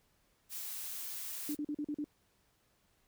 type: noise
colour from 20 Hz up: blue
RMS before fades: -42 dBFS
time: 0.49-1.57 s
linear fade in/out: 50 ms
type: tone bursts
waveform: sine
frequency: 295.9 Hz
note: D4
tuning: 13 cents sharp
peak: -34 dBFS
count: 6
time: 1.49-2.043 s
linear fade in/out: 2 ms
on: 58 ms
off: 41 ms
effects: pink hiss -73 dBFS RMS until 3.07 s